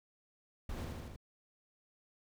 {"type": "noise with echo", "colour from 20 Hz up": "brown", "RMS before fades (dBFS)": -40, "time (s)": [0.69, 0.85], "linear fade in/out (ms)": 5, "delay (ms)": 78, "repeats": 4, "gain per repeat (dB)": -2, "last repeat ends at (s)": 1.162, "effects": []}